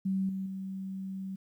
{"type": "tone with level steps", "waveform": "sine", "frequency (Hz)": 191.5, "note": "G3", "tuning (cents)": -40, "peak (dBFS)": [-27, -32, -35], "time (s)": [0.05, 1.36], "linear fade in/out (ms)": 10, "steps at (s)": [0.29, 0.46], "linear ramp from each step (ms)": 2, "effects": ["11-bit"]}